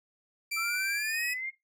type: tone with pitch glide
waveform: sawtooth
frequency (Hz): 2347 to 2545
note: D7 to D#7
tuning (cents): -2 to +39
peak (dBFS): -28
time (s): 0.51-1.34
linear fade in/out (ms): 10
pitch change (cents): +141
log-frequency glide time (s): 0.96-1.22
type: linear sweep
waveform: sine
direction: up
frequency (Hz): 1300 to 2147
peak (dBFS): -33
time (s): 0.56-1.51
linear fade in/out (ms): 20
effects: noise-tail reverb RT60 0.2 s tail -17 dB re dry